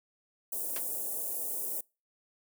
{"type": "band-stop noise", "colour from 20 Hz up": "white", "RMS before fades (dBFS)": -35, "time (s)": [0.52, 1.81], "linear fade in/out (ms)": 5, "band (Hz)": [630, 8800], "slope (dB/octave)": 24}
{"type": "noise with exponential decay", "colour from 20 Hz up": "pink", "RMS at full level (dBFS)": -33, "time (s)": [0.76, 0.84], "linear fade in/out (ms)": 2, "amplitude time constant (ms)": 17}
{"effects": ["noise-tail reverb RT60 0.3 s tail -26 dB re dry", "high-pass 400 Hz 12 dB/octave"]}